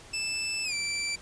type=tone with pitch glide; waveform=20% pulse; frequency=2637 to 2336 Hz; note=E7 to D7; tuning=0 to -10 cents; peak=-24 dBFS; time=0.13-1.16 s; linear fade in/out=10 ms; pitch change=-210 cents; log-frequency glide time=0.64-0.74 s; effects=pink hiss -50 dBFS RMS until 1.21 s + resampled to 22050 Hz